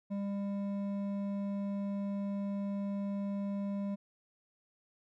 sine tone with hard clipping, 200 Hz, G3, 35 cents sharp, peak -35 dBFS, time 0.1-3.96 s, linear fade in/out 20 ms, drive 8 dB, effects none

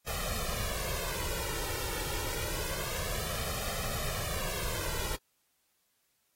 pink noise with flanger, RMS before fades -35 dBFS, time 0.06-5.17 s, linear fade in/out 20 ms, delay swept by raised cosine 1.6 to 2.19 ms, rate 0.27 Hz, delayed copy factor +0.85, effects white hiss -75 dBFS RMS until 6.35 s + AAC 48 kbps

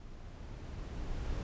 brown noise with level ramp, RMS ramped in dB -49 to -36 dBFS, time 0-1.43 s, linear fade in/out 2 ms, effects resampled to 16000 Hz

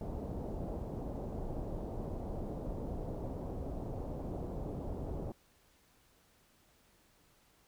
pink low-pass noise, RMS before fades -40 dBFS, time 0.01-5.32 s, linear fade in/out 2 ms, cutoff 720 Hz, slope 24 dB/octave, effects pink hiss -68 dBFS RMS until 7.67 s

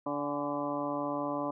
harmonic tone with a mistuned harmonic, 144.9 Hz, D3, 23 cents flat, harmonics 1 / 2 / 3 / 4 / 5 / 6 / 7 / 8, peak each -47 / -35 / -45 / -36 / -42 / -42 / -38 / -42 dBFS, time 0.06-1.51 s, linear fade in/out 5 ms, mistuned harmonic 6, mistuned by -60 cents, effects none

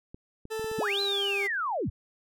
clicks, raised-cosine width 3 ms, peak -30 dBFS, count 5, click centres 0.145 / 0.454 / 0.595 / 0.644 / 0.715 s
40% pulse tone with pitch glide, 440.4 to 399.2 Hz, A4 to G4, +2 to +32 cents, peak -30 dBFS, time 0.5-1.48 s, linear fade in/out 20 ms, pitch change -170 cents, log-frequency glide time 0.79-0.9 s
sine linear two-way sweep, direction up then down, 36.71 to 4127 to 36.71 Hz, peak -27 dBFS, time 0.78-1.9 s, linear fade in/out 10 ms, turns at 1.01 s
effects none

